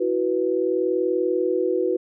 sine chord, E suspended second, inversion none, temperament equal with one note detuned, 329.6 / 370 / 490.5 Hz, E4 / F#4 / B4, 0 / 0 / -12 cents, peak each -26 / -22 / -24 dBFS, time 0-1.97 s, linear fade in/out 10 ms, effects none

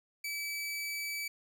sawtooth tone, 2300 Hz, D7, 37 cents flat, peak -32 dBFS, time 0.24-1.28 s, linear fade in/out 5 ms, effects none

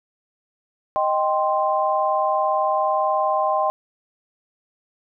sine chord, C minor, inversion first, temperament equal, 622.3 / 784 / 1046.5 Hz, Eb5 / G5 / C6, 0 / 0 / 0 cents, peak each -22 dBFS, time 0.96-3.7 s, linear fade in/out 0 ms, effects none

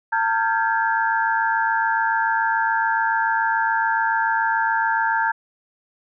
sine tone cluster, 900 / 1386 / 1583 / 1690 Hz, A5 / F6 / G6 / G#6, +39 / -14 / +17 / +30 cents, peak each -20 / -27 / -24 / -26 dBFS, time 0.12-5.32 s, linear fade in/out 10 ms, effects none

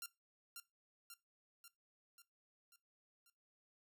5% pulse tone with echo, 1383 Hz, F6, 17 cents flat, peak -33 dBFS, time 0.02-0.06 s, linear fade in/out 2 ms, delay 540 ms, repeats 6, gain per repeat -4 dB, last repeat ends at 3.3 s, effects noise-tail reverb RT60 0.2 s tail -18 dB re dry

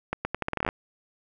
accelerating click train, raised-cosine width 0.5 ms, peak -12 dBFS, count 13, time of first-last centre 0.13-0.689 s, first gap 120 ms, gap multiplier 0.8, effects none

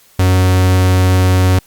45% pulse tone with vibrato, 92.5 Hz, F#2, in tune, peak -8 dBFS, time 0.19-1.59 s, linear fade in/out 5 ms, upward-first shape triangle, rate 20 Hz, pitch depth 10 cents each way, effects white hiss -48 dBFS RMS until 1.66 s + Opus 48 kbps

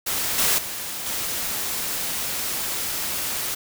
white noise with level steps, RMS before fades -25 / -20 / -31 / -27 dBFS, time 0.06-3.55 s, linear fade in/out 10 ms, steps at 0.38 / 0.58 / 1.06 s, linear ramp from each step 5 ms, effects none

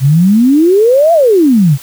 sine exponential two-way sweep, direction up then down, 127.4 to 693 to 127.4 Hz, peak -4 dBFS, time 0-1.78 s, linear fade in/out 50 ms, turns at 1.13 s, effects white hiss -33 dBFS RMS until 1.82 s

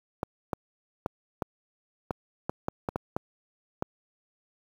clicks, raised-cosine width 1 ms, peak -14 dBFS, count 11, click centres 0.231 / 0.532 / 1.061 / 1.422 / 2.108 / 2.495 / 2.684 / 2.888 / 2.959 / 3.165 / 3.824 s, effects high-pass 60 Hz 12 dB/octave + 8-bit

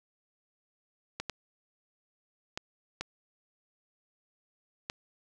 clicks, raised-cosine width 0.2 ms, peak -17 dBFS, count 5, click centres 1.2 / 1.297 / 2.575 / 3.01 / 4.899 s, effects none

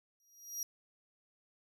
30% pulse tone with exponential growth, 5720 Hz, F8, 41 cents sharp, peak -30 dBFS, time 0.2-0.63 s, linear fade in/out 1 ms, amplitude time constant 93 ms, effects none

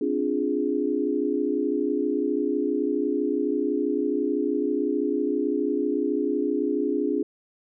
sine chord, D half-diminished seventh, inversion third, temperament equal, 261.6 / 293.7 / 349.2 / 415.3 Hz, C4 / D4 / F4 / Ab4, 0 / 0 / 0 / 0 cents, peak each -29 / -26 / -29 / -27 dBFS, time 0.01-7.23 s, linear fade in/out 5 ms, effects none

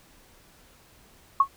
sine tone with exponential decay, 1100 Hz, C#6, 14 cents flat, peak -11 dBFS, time 1.4-1.48 s, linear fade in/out 5 ms, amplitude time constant 17 ms, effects pink hiss -56 dBFS RMS until 1.56 s

